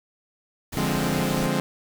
pink noise, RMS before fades -34 dBFS, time 0.72-1.47 s, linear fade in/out 10 ms
sawtooth chord, D half-diminished seventh, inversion none, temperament equal, 146.83 / 174.61 / 207.7 / 261.6 Hz, D3 / F3 / Ab3 / C4, 0 / 0 / 0 / 0 cents, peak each -24 dBFS, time 0.77-1.6 s, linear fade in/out 0 ms
effects none

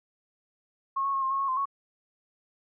sine tone with pitch steps, 1086 / 1102 / 1085 / 1061 / 1090 / 1097 / 1039 / 1107 Hz, C#6 / C#6 / C#6 / C6 / C#6 / C#6 / C6 / C#6, -36 / -11 / -37 / +24 / -29 / -18 / -12 / -3 cents, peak -25 dBFS, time 0.96-1.656 s, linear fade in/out 10 ms, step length 87 ms, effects none

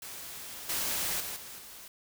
white noise with level steps, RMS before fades -43 / -32 / -38 / -45 / -48 dBFS, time 0.02-1.88 s, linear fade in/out 2 ms, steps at 0.69 / 1.2 / 1.36 / 1.58 s, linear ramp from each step 5 ms, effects none

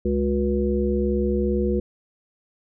harmonic tone with a mistuned harmonic, 69.2 Hz, C#2, 2 cents flat, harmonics 1 / 3 / 5 / 7, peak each -25 / -24 / -24 / -27 dBFS, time 0.05-1.8 s, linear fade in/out 5 ms, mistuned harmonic 5, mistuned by +78 cents, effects none

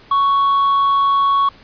triangle tone with quantisation, 1112 Hz, C#6, 5 cents sharp, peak -10 dBFS, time 0.11-1.49 s, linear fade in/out 5 ms, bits 6, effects pink hiss -45 dBFS RMS until 1.63 s + resampled to 11025 Hz

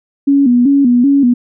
sine tone with vibrato, 260.9 Hz, C4, 5 cents flat, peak -6 dBFS, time 0.27-1.34 s, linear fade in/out 10 ms, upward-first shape square, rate 2.6 Hz, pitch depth 120 cents each way, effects none

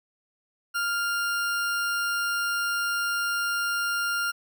40% pulse tone, 1400 Hz, F6, 4 cents sharp, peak -24 dBFS, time 0.74-4.32 s, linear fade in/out 20 ms, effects none

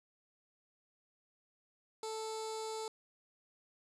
15% pulse tone with notch filter, 440 Hz, A4, in tune, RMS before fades -41 dBFS, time 2.03-2.88 s, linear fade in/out 2 ms, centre 1700 Hz, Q 0.7, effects resampled to 22050 Hz

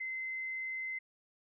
sine tone, 2061 Hz, C7, 27 cents flat, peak -36 dBFS, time 0-0.99 s, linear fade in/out 10 ms, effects none

